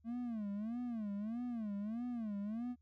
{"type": "tone with vibrato", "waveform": "triangle", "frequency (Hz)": 222.3, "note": "A3", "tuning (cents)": 18, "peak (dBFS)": -36, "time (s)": [0.04, 2.76], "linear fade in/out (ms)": 50, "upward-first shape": "sine", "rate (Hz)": 1.6, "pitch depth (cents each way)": 180, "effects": ["added 76 Hz sine -67 dBFS peak until 2.81 s"]}